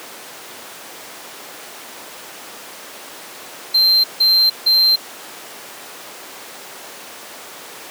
triangle tone bursts, 4141 Hz, C8, 19 cents flat, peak -9 dBFS, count 3, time 3.74-4.96 s, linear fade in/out 10 ms, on 300 ms, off 160 ms, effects pink hiss -34 dBFS RMS until 7.9 s + high-pass 400 Hz 12 dB/octave

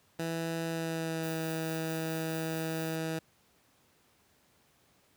15% pulse tone with pitch glide, 164.81 to 161.14 Hz, E3 to E3, 0 to -39 cents, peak -26 dBFS, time 0.19-3.19 s, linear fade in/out 5 ms, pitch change -39 cents, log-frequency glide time 0.66-1.4 s
violet noise with tremolo, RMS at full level -46 dBFS, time 1.23-2.96 s, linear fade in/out 5 ms, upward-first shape triangle, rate 4.6 Hz, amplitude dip 45%
effects pink hiss -67 dBFS RMS until 5.16 s + high-pass 80 Hz 12 dB/octave

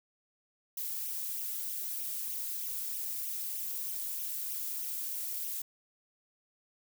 violet noise with flanger, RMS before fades -37 dBFS, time 0.77-5.62 s, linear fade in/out 5 ms, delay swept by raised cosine 0.32 to 2.42 ms, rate 3.2 Hz, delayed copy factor +0.65, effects none

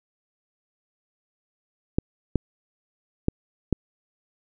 clicks, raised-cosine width 3 ms, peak -7 dBFS, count 4, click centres 1.985 / 2.357 / 3.284 / 3.727 s, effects none

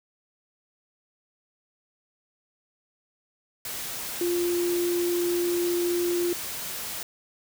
sine tone in noise, 349.2 Hz, F4, in tune, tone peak -23 dBFS, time 4.21-6.33 s, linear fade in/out 2 ms, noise white, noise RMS -34 dBFS, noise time 3.65-7.03 s, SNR +8 dB, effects none

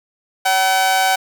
sawtooth tone with amplitude modulation, 760 Hz, F#5, 46 cents sharp, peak -7 dBFS, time 0.45-1.16 s, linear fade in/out 10 ms, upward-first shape sine, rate 200 Hz, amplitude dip 55%, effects 7-bit

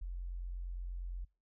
sine tone, 44.28 Hz, F1, 25 cents sharp, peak -38 dBFS, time 0.01-1.25 s, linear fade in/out 10 ms, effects noise-tail reverb RT60 0.3 s tail -26 dB re dry

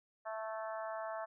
harmonic tone with a mistuned harmonic, 220 Hz, A3, in tune, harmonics 3 / 4 / 5 / 6 / 7 / 8, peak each -41 / -46 / -47 / -49 / -53 / -53 dBFS, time 0.25-1.26 s, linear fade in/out 20 ms, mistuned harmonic 8, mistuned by -15 cents, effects none

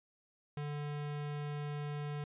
square tone, 146.83 Hz, D3, in tune, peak -38 dBFS, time 0.57-2.24 s, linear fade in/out 2 ms, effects resampled to 8000 Hz

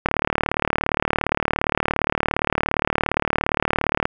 click train, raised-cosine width 0.5 ms, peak -3 dBFS, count 150, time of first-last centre 0.06-4.055 s, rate 37.3 Hz, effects none

